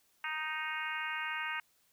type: harmonic tone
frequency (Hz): 311.1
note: D#4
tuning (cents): 0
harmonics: 3 / 4 / 5 / 6 / 7 / 8 / 9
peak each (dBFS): -43 / -43 / -40 / -42 / -42 / -44 / -45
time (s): 0.24-1.6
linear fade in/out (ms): 2
effects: white hiss -71 dBFS RMS until 1.92 s